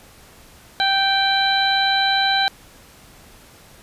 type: harmonic tone with a mistuned harmonic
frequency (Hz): 781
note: G5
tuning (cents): -7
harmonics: 1 / 2 / 3 / 4 / 5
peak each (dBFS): -20 / -21 / -29 / -27 / -20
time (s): 0.8-2.48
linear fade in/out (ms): 0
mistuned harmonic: 5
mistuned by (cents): +29
effects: pink hiss -47 dBFS RMS until 3.82 s + resampled to 32000 Hz